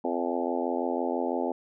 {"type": "harmonic tone with a mistuned harmonic", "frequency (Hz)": 86, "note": "F2", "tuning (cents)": -26, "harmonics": [3, 4, 5, 6, 7, 8, 9, 10], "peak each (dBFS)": [-32, -33, -34, -35, -35, -36, -37, -37], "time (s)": [0.04, 1.52], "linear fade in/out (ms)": 5, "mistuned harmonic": 9, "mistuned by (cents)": 21, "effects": []}